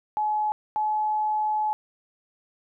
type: tone pair in turn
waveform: sine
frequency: 850 / 854.3 Hz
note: G#5 / G#5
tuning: +40 / +49 cents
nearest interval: unison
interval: 9 cents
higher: second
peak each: -22 dBFS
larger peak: neither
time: 0.17-0.52 / 0.76-1.73 s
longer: second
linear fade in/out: 0 ms
effects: none